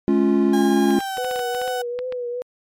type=chord; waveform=triangle; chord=Db major; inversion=second; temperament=equal with one note detuned; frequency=212.8 / 277.2 / 349.2 Hz; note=Ab3 / Db4 / F4; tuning=+42 / 0 / 0 cents; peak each=-17 dBFS; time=0.08-0.99 s; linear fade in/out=0 ms
type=tone with pitch glide; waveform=35% pulse; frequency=814 to 746.4 Hz; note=G#5 to F#5; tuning=-35 to +15 cents; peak=-23 dBFS; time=0.53-1.82 s; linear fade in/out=5 ms; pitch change=-150 cents; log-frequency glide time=0.9-1.23 s
type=clicks; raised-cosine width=0.3 ms; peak=-18 dBFS; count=12; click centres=0.907 / 1.005 / 1.172 / 1.246 / 1.312 / 1.36 / 1.393 / 1.548 / 1.616 / 1.678 / 1.99 / 2.124 s
type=tone with vibrato; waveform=sine; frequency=493.9 Hz; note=B4; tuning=in tune; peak=-24 dBFS; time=1.18-2.42 s; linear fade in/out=0 ms; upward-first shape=triangle; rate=2.5 Hz; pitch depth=59 cents each way
effects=MP3 64 kbps